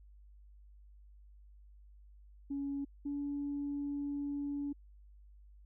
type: tone pair in turn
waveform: sine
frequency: 280 / 285.6 Hz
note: C#4 / D4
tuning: +18 / -48 cents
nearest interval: unison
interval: 34 cents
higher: second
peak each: -34 / -34 dBFS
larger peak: neither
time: 2.5-2.85 / 3.05-4.73 s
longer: second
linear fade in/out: 10 ms
effects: tanh soft clip ceiling -30 dBFS + added 50 Hz sine -55 dBFS peak until 5.65 s